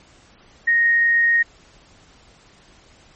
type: tone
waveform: sine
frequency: 1864.7 Hz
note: A#6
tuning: in tune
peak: -13 dBFS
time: 0.67-1.43 s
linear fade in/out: 10 ms
effects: pink hiss -51 dBFS RMS until 3.15 s + MP3 32 kbps